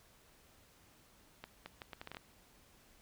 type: accelerating click train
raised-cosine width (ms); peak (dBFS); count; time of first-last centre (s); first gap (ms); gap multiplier
0.3; -29; 9; 1.44-2.169; 220; 0.72
effects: pink hiss -65 dBFS RMS until 3.01 s